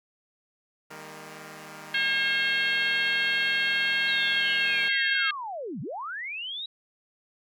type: chord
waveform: 5% pulse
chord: Eb major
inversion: none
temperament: equal with one note detuned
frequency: 155.56 / 200.3 / 233.1 Hz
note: Eb3 / G3 / Bb3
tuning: 0 / +38 / 0 cents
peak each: -33 / -34 / -37 dBFS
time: 0.9-4.89 s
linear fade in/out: 10 ms
type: harmonic tone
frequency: 539 Hz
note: C#5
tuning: 49 cents flat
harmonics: 3 / 4 / 5 / 6 / 7 / 8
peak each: -26 / -30 / -31 / -30 / -39 / -36 dBFS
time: 1.94-5.31 s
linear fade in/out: 5 ms
type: linear two-way sweep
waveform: sine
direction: down then up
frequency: 3894 to 120 to 3894 Hz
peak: -32 dBFS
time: 4.08-6.66 s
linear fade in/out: 5 ms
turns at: 5.81 s
effects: none